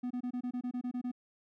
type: tone bursts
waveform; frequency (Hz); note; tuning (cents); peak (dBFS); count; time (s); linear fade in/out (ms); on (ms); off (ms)
triangle; 247.5; B3; +4; -31; 11; 0.03-1.116; 10; 76; 25
effects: none